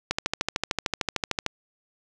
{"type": "click train", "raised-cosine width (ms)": 0.2, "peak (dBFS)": -7, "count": 19, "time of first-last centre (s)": [0.11, 1.463], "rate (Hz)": 13.3, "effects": []}